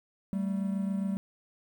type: tone pair together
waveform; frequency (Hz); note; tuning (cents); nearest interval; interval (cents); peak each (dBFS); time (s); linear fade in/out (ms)
triangle; 193.62 / 221; G3 / A3; -21 / +8; major second; 229; -27 / -34; 0.33-1.17; 0
effects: 10-bit